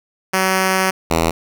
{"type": "tone pair in turn", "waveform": "5% pulse", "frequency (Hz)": [188.8, 82.27], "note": ["F#3", "E2"], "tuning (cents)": [35, -3], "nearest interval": "octave + major second", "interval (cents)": 1438, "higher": "first", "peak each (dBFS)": -3, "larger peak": "neither", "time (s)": [[0.33, 0.91], [1.1, 1.31]], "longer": "first", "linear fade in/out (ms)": 10, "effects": []}